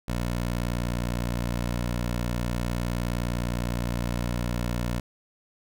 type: tone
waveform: 15% pulse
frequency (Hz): 59.6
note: A#1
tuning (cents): +39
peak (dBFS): -20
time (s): 0.08-5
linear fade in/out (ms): 5
effects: none